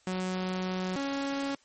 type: tone pair in turn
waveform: sawtooth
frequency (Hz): 185 / 277.2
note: F#3 / C#4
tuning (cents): 0 / 0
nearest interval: perfect fifth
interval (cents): 700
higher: second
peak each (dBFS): -26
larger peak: neither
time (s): 0.07-0.96 / 0.96-1.55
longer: first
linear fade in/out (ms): 2
effects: white hiss -64 dBFS RMS until 1.64 s + MP3 32 kbps